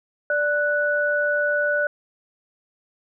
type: tone pair together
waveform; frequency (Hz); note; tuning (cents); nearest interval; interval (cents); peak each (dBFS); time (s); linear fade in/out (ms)
sine; 587.3 / 1479.9; D5 / F#6; 0 / 0; octave + major third; 1600; -22 / -21; 0.3-1.87; 2
effects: none